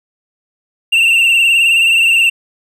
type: tone with vibrato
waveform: triangle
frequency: 2727 Hz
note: F7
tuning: 42 cents flat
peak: -6 dBFS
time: 0.92-2.3 s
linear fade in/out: 10 ms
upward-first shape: triangle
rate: 19 Hz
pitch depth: 65 cents each way
effects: none